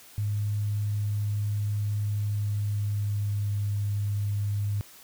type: tone with pitch glide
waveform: sine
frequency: 103.83 to 102.34 Hz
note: G#2 to G#2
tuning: 0 to -25 cents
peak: -25 dBFS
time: 0.18-4.81 s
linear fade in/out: 0 ms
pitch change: -25 cents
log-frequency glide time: 2.07-3.67 s
effects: white hiss -51 dBFS RMS until 5.03 s